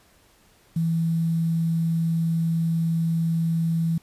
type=tone with quantisation; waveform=sine; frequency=164.81 Hz; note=E3; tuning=in tune; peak=-20 dBFS; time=0.76-3.98 s; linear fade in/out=5 ms; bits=8; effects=pink hiss -58 dBFS RMS until 4.02 s + resampled to 32000 Hz